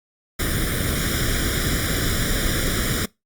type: noise with comb filter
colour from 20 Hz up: pink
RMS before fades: -22 dBFS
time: 0.39-3.06 s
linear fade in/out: 10 ms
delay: 0.56 ms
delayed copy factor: +1
effects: noise-tail reverb RT60 0.2 s tail -23 dB re dry + Opus 48 kbps